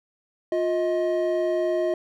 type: tone pair together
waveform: triangle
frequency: 354.1 / 630.9 Hz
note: F4 / D#5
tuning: +24 / +24 cents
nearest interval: minor seventh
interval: 1000 cents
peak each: -22 dBFS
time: 0.52-1.94 s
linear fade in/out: 2 ms
effects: none